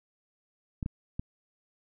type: clicks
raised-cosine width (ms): 5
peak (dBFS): -20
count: 3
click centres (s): 0.828 / 0.861 / 1.195
effects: none